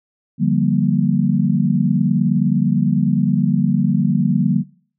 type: chord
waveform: sine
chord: G minor seventh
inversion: second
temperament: just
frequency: 147 / 176.4 / 196 / 235.2 Hz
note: D3 / F3 / G3 / Bb3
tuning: +2 / +18 / 0 / +16 cents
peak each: -19 dBFS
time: 0.38-4.64 s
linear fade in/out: 50 ms
effects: noise-tail reverb RT60 0.5 s tail -22 dB re dry